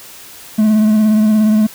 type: tone with vibrato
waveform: triangle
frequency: 215 Hz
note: A3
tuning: 40 cents flat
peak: -6 dBFS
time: 0.58-1.67 s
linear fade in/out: 10 ms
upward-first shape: triangle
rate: 17 Hz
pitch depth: 36 cents each way
effects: white hiss -36 dBFS RMS until 1.74 s